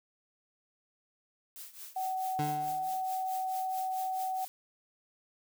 blue noise with tremolo, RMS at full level -44 dBFS, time 1.56-4.48 s, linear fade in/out 0 ms, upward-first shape triangle, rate 4.6 Hz, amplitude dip 85%
sine tone, 753 Hz, F#5, 30 cents sharp, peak -31 dBFS, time 1.96-4.45 s, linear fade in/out 5 ms
25% pulse tone with exponential decay, 148.4 Hz, D3, 18 cents sharp, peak -27 dBFS, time 2.39-3.04 s, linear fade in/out 2 ms, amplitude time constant 140 ms
effects none

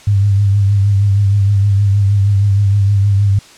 sine tone with vibrato, 100.2 Hz, G2, 38 cents sharp, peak -8 dBFS, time 0.07-3.39 s, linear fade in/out 5 ms, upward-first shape triangle, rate 6.4 Hz, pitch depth 52 cents each way, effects white hiss -40 dBFS RMS until 3.57 s + low-pass 7000 Hz 12 dB/octave

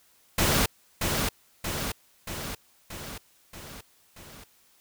pink noise with echo, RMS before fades -23 dBFS, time 0.38-0.66 s, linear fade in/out 5 ms, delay 630 ms, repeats 6, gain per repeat -4 dB, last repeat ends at 4.44 s, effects white hiss -62 dBFS RMS until 4.8 s

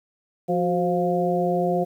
harmonic tone with a mistuned harmonic, 175.5 Hz, F3, 9 cents sharp, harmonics 1 / 2 / 3 / 4, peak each -25 / -25 / -25 / -25 dBFS, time 0.48-1.85 s, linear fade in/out 20 ms, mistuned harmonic 2, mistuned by +69 cents, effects 9-bit

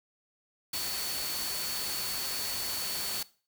sine tone in noise, 4450 Hz, C#8, 6 cents sharp, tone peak -36 dBFS, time 0.73-3.23 s, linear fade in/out 5 ms, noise white, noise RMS -35 dBFS, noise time 0.73-3.23 s, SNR -4 dB, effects noise-tail reverb RT60 0.4 s tail -20 dB re dry

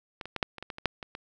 clicks, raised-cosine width 0.3 ms, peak -21 / -23 / -16 / -9 / -25 / -22 / -20 / -24 / -8 / -22 / -22 dBFS, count 11, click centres 0.212 / 0.256 / 0.363 / 0.428 / 0.583 / 0.626 / 0.702 / 0.784 / 0.857 / 1.028 / 1.151 s, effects none

